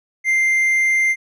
triangle tone, 2093 Hz, C7, in tune, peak -12 dBFS, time 0.24-1.16 s, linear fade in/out 50 ms, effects resampled to 32000 Hz

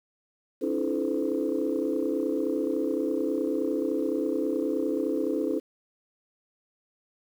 sine tone cluster, 272.3 / 306.2 / 335.8 / 433.3 / 508 Hz, C#4 / D#4 / E4 / A4 / B4, -31 / -28 / +32 / -27 / +49 cents, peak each -31 / -30 / -31 / -30 / -32 dBFS, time 0.61-5.6 s, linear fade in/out 20 ms, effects tanh soft clip ceiling -16 dBFS + 9-bit

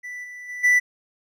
triangle tone with level steps, 1977 Hz, B6, 1 cent sharp, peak -30 / -34 / -29 / -12 dBFS, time 0.03-0.8 s, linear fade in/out 20 ms, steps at 0.23 / 0.48 / 0.63 s, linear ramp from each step 20 ms, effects none

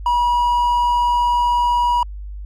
triangle tone, 966 Hz, B5, 39 cents flat, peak -12 dBFS, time 0.06-2.03 s, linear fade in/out 2 ms, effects added 50 Hz sine -28 dBFS peak until 2.45 s

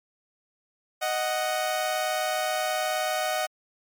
sawtooth tone pair together, 622.3 / 741.2 Hz, D#5 / F#5, 0 / +3 cents, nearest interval minor third, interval 303 cents, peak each -24 dBFS, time 1.01-3.47 s, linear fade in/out 20 ms, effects MP3 96 kbps

